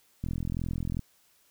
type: click train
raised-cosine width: 5 ms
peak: -20 dBFS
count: 33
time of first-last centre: 0.24-0.993 s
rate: 42.5 Hz
effects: white hiss -65 dBFS RMS until 1.5 s